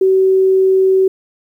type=tone; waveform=sine; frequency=380 Hz; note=F#4; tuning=46 cents sharp; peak=-8 dBFS; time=0.01-1.08 s; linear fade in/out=5 ms; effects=8-bit